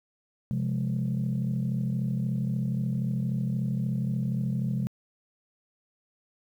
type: chord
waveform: sine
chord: F minor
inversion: second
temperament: equal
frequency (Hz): 130.81 / 174.61 / 207.7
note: C3 / F3 / Ab3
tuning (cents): 0 / 0 / 0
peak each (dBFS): -27 / -31 / -30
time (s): 0.51-4.87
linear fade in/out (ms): 0
effects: tanh soft clip ceiling -20 dBFS + 10-bit